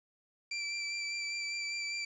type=tone with vibrato; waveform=25% pulse; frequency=2343 Hz; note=D7; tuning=5 cents flat; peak=-31 dBFS; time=0.51-2.05 s; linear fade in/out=5 ms; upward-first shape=sine; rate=5 Hz; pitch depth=18 cents each way; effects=resampled to 22050 Hz + 10-bit